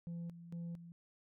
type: tone with tremolo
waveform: sine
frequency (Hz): 170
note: F3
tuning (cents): -46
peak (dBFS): -38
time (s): 0.07-0.92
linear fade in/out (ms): 0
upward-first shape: square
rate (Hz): 2.2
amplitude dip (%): 75
effects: tanh soft clip ceiling -40 dBFS